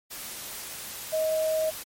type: tone in noise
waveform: sine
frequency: 631 Hz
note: D#5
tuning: 24 cents sharp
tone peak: -23 dBFS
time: 1.12-1.71 s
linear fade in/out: 20 ms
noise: white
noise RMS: -38 dBFS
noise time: 0.1-1.84 s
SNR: +12 dB
effects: MP3 64 kbps